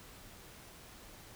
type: silence
effects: pink hiss -54 dBFS RMS until 1.35 s